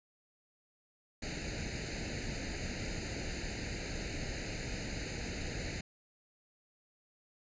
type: noise with comb filter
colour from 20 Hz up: pink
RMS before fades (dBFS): -39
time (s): 1.22-5.81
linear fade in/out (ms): 5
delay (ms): 0.45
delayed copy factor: +0.95
effects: resampled to 16000 Hz